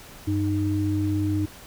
sine tone pair together, 97.2 / 307.5 Hz, G2 / D#4, -14 / -20 cents, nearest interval octave + minor sixth, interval 1994 cents, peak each -24 dBFS, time 0.27-1.46 s, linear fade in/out 10 ms, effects pink hiss -45 dBFS RMS until 1.66 s

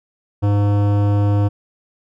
sine tone with hard clipping, 102.1 Hz, G#2, 29 cents flat, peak -15 dBFS, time 0.42-1.49 s, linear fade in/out 20 ms, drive 16 dB, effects none

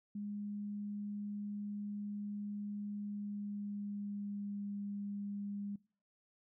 sine tone with pitch glide, 205.6 to 202.4 Hz, G#3 to G#3, -17 to -44 cents, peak -39 dBFS, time 0.15-5.76 s, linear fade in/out 5 ms, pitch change -27 cents, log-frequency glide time 2.98-4.7 s, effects noise-tail reverb RT60 0.4 s tail -22 dB re dry

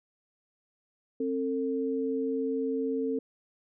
sine tone pair together, 266.6 / 449.5 Hz, C4 / A4, +33 / +37 cents, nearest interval major sixth, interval 904 cents, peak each -30 / -30 dBFS, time 1.2-3.19 s, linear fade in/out 5 ms, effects none

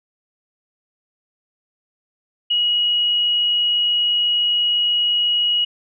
sine tone, 2903 Hz, F#7, 34 cents flat, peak -15 dBFS, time 2.5-5.65 s, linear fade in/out 10 ms, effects none

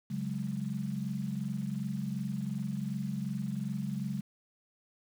sine chord, C# suspended fourth, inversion none, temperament equal, 138.59 / 185 / 207.7 Hz, C#3 / F#3 / G#3, 0 / 0 / 0 cents, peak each -37 / -37 / -36 dBFS, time 0.1-4.21 s, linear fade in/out 10 ms, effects 9-bit

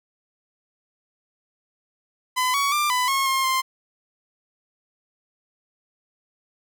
sawtooth tone with pitch steps, 1011 / 1124 / 1188 / 1000 / 1086 / 1067 / 1049 Hz, B5 / C#6 / D6 / B5 / C#6 / C6 / C6, +40 / +24 / +20 / +21 / -36 / +34 / +4 cents, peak -16 dBFS, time 2.36-3.62 s, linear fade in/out 20 ms, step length 180 ms, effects none

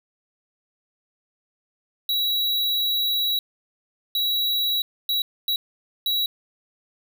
square tone bursts at uneven times, 3894 Hz, B7, 25 cents flat, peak -21 dBFS, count 5, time 2.09-3.39 / 4.15-4.82 / 5.09-5.22 / 5.48-5.56 / 6.06-6.26 s, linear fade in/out 2 ms, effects none

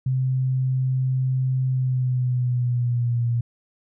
sine tone with pitch glide, 130 to 118.52 Hz, C3 to A#2, -11 to +29 cents, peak -19 dBFS, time 0.06-3.41 s, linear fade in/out 5 ms, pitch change -160 cents, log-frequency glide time 1.68-3.26 s, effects none

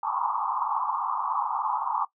pink band-pass noise, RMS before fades -28 dBFS, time 0.03-2.05 s, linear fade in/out 5 ms, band 820 to 1200 Hz, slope 96 dB/octave, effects noise-tail reverb RT60 0.1 s tail -19 dB re dry

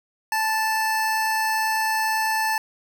25% pulse tone, 878 Hz, A5, 4 cents flat, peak -17 dBFS, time 0.32-2.58 s, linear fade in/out 2 ms, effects none

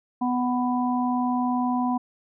harmonic tone, 248.2 Hz, B3, 9 cents sharp, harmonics 1 / 3 / 4, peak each -23 / -28 / -29 dBFS, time 0.21-1.98 s, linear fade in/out 10 ms, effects none

